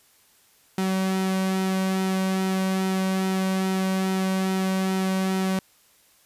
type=tone with flanger; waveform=sawtooth; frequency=189.4 Hz; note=F#3; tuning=41 cents sharp; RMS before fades=-24 dBFS; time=0.78-5.59 s; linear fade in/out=2 ms; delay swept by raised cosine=1.8 to 2.36 ms; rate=2.4 Hz; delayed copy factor=-0.5; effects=white hiss -59 dBFS RMS until 6.25 s + resampled to 32000 Hz